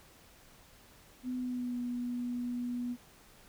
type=tone with pitch glide; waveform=sine; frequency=251.9 to 243.9 Hz; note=B3 to B3; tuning=+34 to -21 cents; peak=-33 dBFS; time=1.23-2.97 s; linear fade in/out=50 ms; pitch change=-55 cents; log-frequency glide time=1.37-1.77 s; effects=pink hiss -59 dBFS RMS until 3.48 s